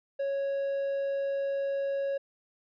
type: tone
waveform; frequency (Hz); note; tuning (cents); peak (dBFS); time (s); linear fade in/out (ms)
triangle; 553; C#5; -4; -26; 0.19-2.18; 10
effects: resampled to 11025 Hz

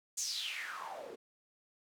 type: noise with band-pass filter sweep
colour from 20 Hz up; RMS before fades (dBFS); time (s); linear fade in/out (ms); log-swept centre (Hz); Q
white; -41; 0.17-1.16; 10; 7200 to 380; 6
effects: none

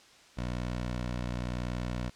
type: tone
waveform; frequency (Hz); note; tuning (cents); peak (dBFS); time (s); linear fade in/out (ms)
15% pulse; 60.9; B1; -24; -26; 0.37-2.1; 10
effects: white hiss -57 dBFS RMS until 2.15 s + low-pass 6000 Hz 12 dB/octave

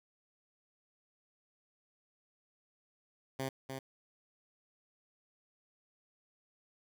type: tone with echo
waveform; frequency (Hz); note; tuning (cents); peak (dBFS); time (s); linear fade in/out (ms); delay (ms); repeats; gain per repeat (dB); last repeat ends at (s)
10% pulse; 133.4; C3; +34; -27; 3.39-3.49; 5; 300; 1; -5; 3.79
effects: none

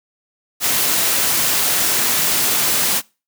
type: noise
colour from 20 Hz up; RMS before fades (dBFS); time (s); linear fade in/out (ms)
white; -17; 0.6-3.02; 50
effects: noise-tail reverb RT60 0.3 s tail -24 dB re dry + high-pass 100 Hz 12 dB/octave

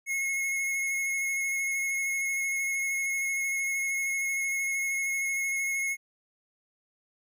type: tone with vibrato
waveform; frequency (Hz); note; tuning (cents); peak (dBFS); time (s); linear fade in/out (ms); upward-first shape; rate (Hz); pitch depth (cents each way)
square; 2172; C#7; -36; -28; 0.06-5.97; 50; square; 13; 11
effects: none

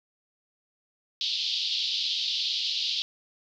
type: band-pass noise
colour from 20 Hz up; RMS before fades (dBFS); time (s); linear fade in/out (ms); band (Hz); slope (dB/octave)
pink; -29; 1.21-3.02; 0; 3100 to 4800; 48
effects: none

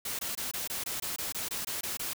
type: noise bursts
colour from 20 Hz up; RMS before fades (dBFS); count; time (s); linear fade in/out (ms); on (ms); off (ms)
white; -35; 13; 0.05-2.134; 5; 140; 22
effects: none

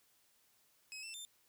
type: tone with pitch steps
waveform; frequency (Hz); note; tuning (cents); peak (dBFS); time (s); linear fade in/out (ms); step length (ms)
20% pulse; 2554 / 2672 / 3578; D#7 / E7 / A7; +45 / +23 / +28; -40; 0.92-1.25; 0; 110
effects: white hiss -72 dBFS RMS until 1.48 s

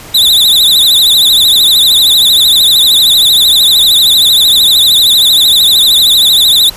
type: tone with vibrato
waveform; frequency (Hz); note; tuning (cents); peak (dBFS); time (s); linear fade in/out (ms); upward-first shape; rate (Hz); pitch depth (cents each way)
45% pulse; 3729; A#7; 0; -3; 0.14-6.7; 10; triangle; 13; 160
effects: pink hiss -30 dBFS RMS until 6.76 s + resampled to 32000 Hz

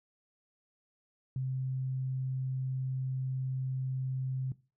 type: tone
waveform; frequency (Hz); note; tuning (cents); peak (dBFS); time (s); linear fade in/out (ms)
sine; 130.81; C3; 0; -31; 1.36-4.52; 2
effects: noise-tail reverb RT60 0.3 s tail -18 dB re dry

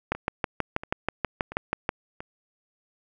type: two click trains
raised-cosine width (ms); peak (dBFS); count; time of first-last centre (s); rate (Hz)
0.5; -21 / -9; 4 / 12; 0.15-2.205 / 0.12-1.891; 1.46 / 6.21
effects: none

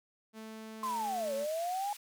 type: tone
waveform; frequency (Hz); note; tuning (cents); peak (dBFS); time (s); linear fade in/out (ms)
sawtooth; 220; A3; 0; -40; 0.33-1.47; 50
type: linear two-way sweep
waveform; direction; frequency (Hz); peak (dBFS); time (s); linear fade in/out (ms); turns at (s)
sine; down then up; 1070 to 540 to 836; -32; 0.83-1.93; 2; 1.34
type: band-pass noise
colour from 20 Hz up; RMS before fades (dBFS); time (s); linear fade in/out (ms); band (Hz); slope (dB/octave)
white; -49; 0.83-1.97; 5; 1500 to 11000; 12
effects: none

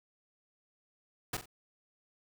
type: noise with echo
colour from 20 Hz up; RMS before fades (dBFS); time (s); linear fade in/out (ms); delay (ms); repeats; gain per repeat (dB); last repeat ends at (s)
pink; -35; 1.33-1.37; 5; 44; 2; -10; 1.458
effects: none

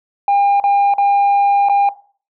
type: tone with dropouts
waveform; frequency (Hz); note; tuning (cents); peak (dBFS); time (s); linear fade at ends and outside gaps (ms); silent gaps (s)
sine; 804; G5; +44; -8; 0.28-1.89; 2; 0.6-0.639 / 0.939-0.982 / 1.687-1.696
effects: noise-tail reverb RT60 0.4 s tail -17 dB re dry + tanh soft clip ceiling -9 dBFS

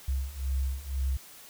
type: beating tone pair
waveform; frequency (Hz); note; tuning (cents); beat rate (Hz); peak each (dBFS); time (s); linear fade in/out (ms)
sine; 65.41 / 67.41; C2 / C#2; 0 / -48; 2; -32 / -30; 0.08-1.17; 5
effects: white hiss -50 dBFS RMS until 1.49 s

